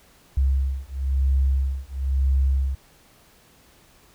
sine beating tone pair, 66.7 / 67.7 Hz, C2 / C#2, +34 / -40 cents, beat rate 1 Hz, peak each -22 dBFS, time 0.37-2.75 s, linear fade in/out 5 ms, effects pink hiss -55 dBFS RMS until 4.14 s

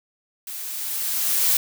blue noise with level ramp, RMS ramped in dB -34 to -18 dBFS, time 0.47-1.57 s, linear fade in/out 2 ms, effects none

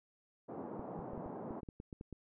pink band-pass noise, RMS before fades -45 dBFS, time 0.48-1.61 s, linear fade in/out 20 ms, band 160 to 910 Hz, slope 24 dB/octave
clicks, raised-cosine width 3 ms, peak -33 dBFS, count 12, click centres 0.795 / 0.992 / 1.134 / 1.177 / 1.261 / 1.508 / 1.632 / 1.688 / 1.801 / 1.928 / 2.011 / 2.127 s
effects none

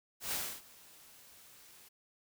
white noise with ADSR envelope, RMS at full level -35 dBFS, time 0.2-1.89 s, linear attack 120 ms, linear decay 290 ms, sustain -23 dB, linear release 13 ms, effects none

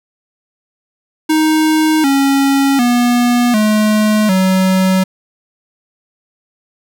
square tone with pitch steps, 312.6 / 275.3 / 242.4 / 213.5 / 188.03 Hz, D#4 / C#4 / B3 / G#3 / F#3, +8 / -12 / -32 / +48 / +28 cents, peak -10 dBFS, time 1.29-5.04 s, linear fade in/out 10 ms, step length 750 ms, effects none

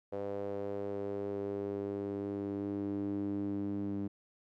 sawtooth tone with band-pass filter sweep, 100.3 Hz, G2, 40 cents sharp, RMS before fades -37 dBFS, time 0.12-4.08 s, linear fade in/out 10 ms, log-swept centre 510 to 260 Hz, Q 3.9, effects none

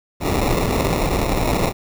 pink noise with sample-and-hold, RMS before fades -19 dBFS, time 0.2-1.73 s, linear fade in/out 50 ms, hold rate 1575 Hz, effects none

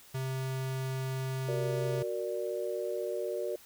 square tone, 131.7 Hz, C3, 12 cents sharp, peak -33 dBFS, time 0.14-2.03 s, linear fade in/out 10 ms
sine chord, Gb augmented, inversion none, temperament equal, 370 / 466.2 / 587.3 Hz, Gb4 / Bb4 / D5, 0 / 0 / 0 cents, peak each -36 dBFS, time 1.48-3.56 s, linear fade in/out 5 ms
effects white hiss -56 dBFS RMS until 3.65 s

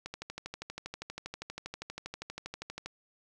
click train, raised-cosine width 0.2 ms, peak -22 dBFS, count 36, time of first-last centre 0.06-2.86 s, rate 12.5 Hz, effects none

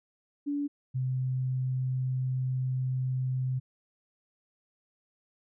sine tone pair in turn, 287.6 / 129.08 Hz, D4 / C3, -36 / -23 cents, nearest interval octave + major second, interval 1387 cents, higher first, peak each -28 / -27 dBFS, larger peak second, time 0.46-0.68 / 0.94-3.6 s, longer second, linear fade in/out 20 ms, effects none

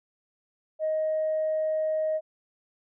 sine tone, 626 Hz, D#5, 10 cents sharp, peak -23 dBFS, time 0.79-2.21 s, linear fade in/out 50 ms, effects tanh soft clip ceiling -20 dBFS

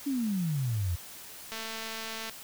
sine exponential sweep, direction down, 290 to 82.41 Hz, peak -27 dBFS, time 0.06-0.96 s, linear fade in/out 10 ms
click train, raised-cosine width 0.2 ms, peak -21 dBFS, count 174, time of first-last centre 1.52-2.296 s, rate 223 Hz
effects white hiss -46 dBFS RMS until 2.43 s

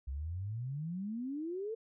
sine exponential sweep, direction up, 63.8 to 460.2 Hz, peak -36 dBFS, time 0.07-1.75 s, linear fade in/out 10 ms, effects none

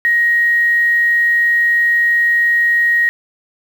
sine tone with quantisation, 1883 Hz, A#6, 17 cents sharp, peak -10 dBFS, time 0.05-3.09 s, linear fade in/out 0 ms, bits 6, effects none

